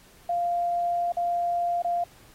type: tone with dropouts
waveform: sine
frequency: 696 Hz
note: F5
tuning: 6 cents flat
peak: -23 dBFS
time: 0.29-2.04 s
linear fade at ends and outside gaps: 5 ms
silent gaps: 1.122-1.168 / 1.822-1.845 s
effects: pink hiss -55 dBFS RMS until 2.34 s + AAC 48 kbps